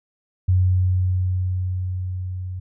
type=tone with level ramp; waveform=sine; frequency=91.9 Hz; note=F#2; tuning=11 cents flat; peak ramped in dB=-13 to -27 dBFS; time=0.48-2.6 s; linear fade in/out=10 ms; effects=none